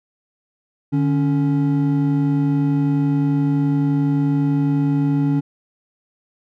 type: tone pair together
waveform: triangle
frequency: 148.1 / 279.8 Hz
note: D3 / C#4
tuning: +15 / +16 cents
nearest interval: major seventh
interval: 1101 cents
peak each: -16 dBFS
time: 0.92-5.41 s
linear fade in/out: 20 ms
effects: none